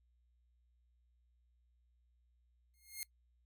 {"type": "tone with exponential growth", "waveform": "5% pulse", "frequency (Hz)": 2134, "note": "C7", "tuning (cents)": 34, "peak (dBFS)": -28, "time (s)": [2.74, 3.03], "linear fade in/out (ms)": 0, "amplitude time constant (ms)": 61, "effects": ["noise-tail reverb RT60 0.1 s tail -22 dB re dry", "added 60 Hz sine -70 dBFS peak until 3.45 s"]}